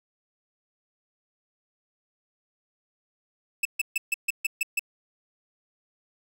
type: tone bursts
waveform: 45% pulse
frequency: 2622 Hz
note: E7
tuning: 10 cents flat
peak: -22 dBFS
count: 8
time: 3.63-4.794 s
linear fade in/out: 5 ms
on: 23 ms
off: 140 ms
effects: none